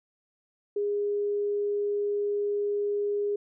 sine tone, 410 Hz, G#4, 22 cents flat, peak -25 dBFS, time 0.76-3.36 s, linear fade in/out 5 ms, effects none

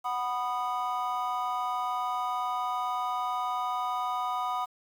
triangle chord, B major, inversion second, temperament just, 740.8 / 987.8 / 1234.7 Hz, F#5 / B5 / D#6, +2 / 0 / -14 cents, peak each -31 dBFS, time 0.04-4.66 s, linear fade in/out 20 ms, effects 9-bit

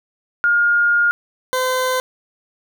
sine / 20% pulse tone pair in turn, 1419 / 512.2 Hz, F6 / C5, +27 / -37 cents, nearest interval octave + tritone, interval 1764 cents, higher first, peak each -12 dBFS, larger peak neither, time 0.44-1.11 / 1.53-2 s, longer first, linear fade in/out 0 ms, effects none

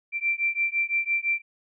sine beating tone pair, 2349 / 2354.9 Hz, D7 / D7, 0 / +4 cents, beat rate 5.9 Hz, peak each -26 dBFS, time 0.12-1.42 s, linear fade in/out 50 ms, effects none

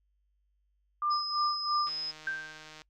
sine tone with tremolo, 1193 Hz, D6, 27 cents sharp, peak -25 dBFS, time 1.02-1.89 s, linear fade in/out 2 ms, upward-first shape sine, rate 3 Hz, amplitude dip 85%
sine tone, 5080 Hz, D#8, 35 cents sharp, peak -32 dBFS, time 1.1-2.12 s, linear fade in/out 20 ms
click train, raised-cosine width 0.2 ms, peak -31 dBFS, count 148, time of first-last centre 1.87-2.818 s, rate 155 Hz
sine tone with exponential decay, 1568 Hz, G6, in tune, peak -28 dBFS, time 2.27-2.78 s, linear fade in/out 2 ms, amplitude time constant 110 ms
effects noise-tail reverb RT60 0.1 s tail -25 dB re dry + added 50 Hz sine -70 dBFS peak until 2.89 s

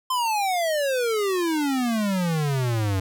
square exponential sweep, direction down, 1046.5 to 93 Hz, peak -22 dBFS, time 0.1-3 s, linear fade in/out 5 ms, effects none

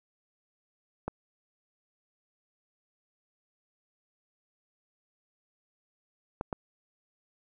clicks, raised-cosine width 1 ms, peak -18 dBFS, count 3, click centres 1.08 / 6.411 / 6.528 s, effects none

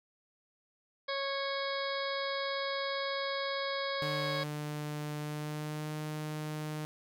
harmonic tone, 551 Hz, C#5, 11 cents flat, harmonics 1 / 2 / 3 / 4 / 6 / 7 / 8 / 9, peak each -36 / -39 / -41 / -42 / -44 / -44 / -45 / -46 dBFS, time 1.08-4.44 s, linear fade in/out 10 ms
sawtooth tone with pitch glide, 149.5 to 152.99 Hz, D3 to D#3, +31 to -29 cents, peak -32 dBFS, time 4.02-6.85 s, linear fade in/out 0 ms, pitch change +40 cents, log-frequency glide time 5.18-5.95 s
effects none

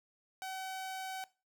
sawtooth tone, 759 Hz, F#5, 44 cents sharp, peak -36 dBFS, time 0.42-1.24 s, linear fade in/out 0 ms, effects noise-tail reverb RT60 0.3 s tail -19 dB re dry

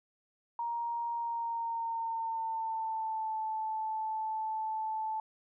sine tone with pitch glide, 938 to 875.2 Hz, A#5 to A5, +11 to -9 cents, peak -32 dBFS, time 0.59-5.2 s, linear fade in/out 2 ms, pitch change -120 cents, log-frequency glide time 1.12-3.37 s, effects none

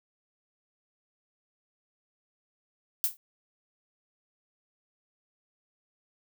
violet noise with exponential decay, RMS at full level -22 dBFS, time 3.04-3.17 s, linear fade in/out 0 ms, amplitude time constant 28 ms, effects none

